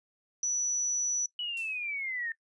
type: tone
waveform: sine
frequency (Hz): 5920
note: F#8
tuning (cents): 0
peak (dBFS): -27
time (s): 0.43-1.26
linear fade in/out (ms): 2
type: linear sweep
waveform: sine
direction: down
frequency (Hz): 2962 to 1798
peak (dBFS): -32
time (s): 1.39-2.32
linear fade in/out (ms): 2
type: noise with exponential decay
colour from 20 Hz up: violet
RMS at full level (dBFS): -40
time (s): 1.57-1.89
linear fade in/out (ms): 1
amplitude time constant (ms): 69
effects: noise-tail reverb RT60 0.1 s tail -21 dB re dry + resampled to 22050 Hz